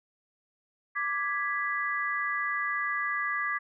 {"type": "chord", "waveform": "sine", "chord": "G# diminished", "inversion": "second", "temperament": "equal", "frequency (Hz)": [1174.7, 1661.2, 1975.5], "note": ["D6", "G#6", "B6"], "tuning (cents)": [0, 0, 0], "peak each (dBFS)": -32, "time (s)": [0.95, 3.59], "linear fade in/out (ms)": 20, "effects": []}